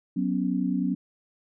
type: chord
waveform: sine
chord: F# suspended fourth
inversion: none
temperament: equal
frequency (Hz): 185 / 246.9 / 277.2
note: F#3 / B3 / C#4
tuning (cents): 0 / 0 / 0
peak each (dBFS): -27 / -28 / -28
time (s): 0.16-0.95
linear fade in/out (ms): 10
effects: none